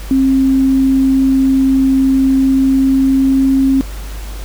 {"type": "tone with pitch glide", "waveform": "sine", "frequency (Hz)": [266.7, 268.2], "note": ["C4", "C4"], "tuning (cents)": [33, 43], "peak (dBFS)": -8, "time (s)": [0.11, 3.81], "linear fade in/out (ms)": 0, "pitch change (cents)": 10, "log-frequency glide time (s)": [2.28, 3.57], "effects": ["added 50 Hz sine -23 dBFS peak until 4.44 s", "pink hiss -34 dBFS RMS until 4.44 s"]}